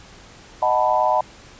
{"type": "chord", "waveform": "sine", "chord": "B dominant seventh", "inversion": "first", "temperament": "equal", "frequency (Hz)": [622.3, 740, 880, 987.8], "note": ["D#5", "F#5", "A5", "B5"], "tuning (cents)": [0, 0, 0, 0], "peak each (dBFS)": -21, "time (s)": [0.62, 1.21], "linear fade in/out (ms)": 5, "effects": ["pink hiss -45 dBFS RMS until 1.59 s", "resampled to 16000 Hz"]}